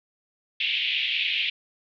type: band-pass noise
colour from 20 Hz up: white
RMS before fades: -26 dBFS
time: 0.6-1.5 s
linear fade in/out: 5 ms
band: 2300 to 3400 Hz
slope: 48 dB/octave
effects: none